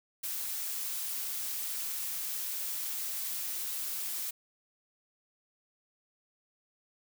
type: noise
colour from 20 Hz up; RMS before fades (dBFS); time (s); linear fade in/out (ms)
blue; -36; 0.23-4.31; 10
effects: none